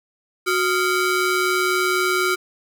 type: ring-modulated tone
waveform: 30% pulse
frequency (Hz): 880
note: A5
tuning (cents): 0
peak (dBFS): -12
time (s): 0.46-2.36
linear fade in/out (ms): 20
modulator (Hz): 512
effects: none